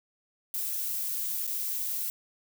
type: noise with dropouts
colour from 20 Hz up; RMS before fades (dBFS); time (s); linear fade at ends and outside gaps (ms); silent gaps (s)
violet; -32; 0.54-2.1; 1; 1.468-1.475
effects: none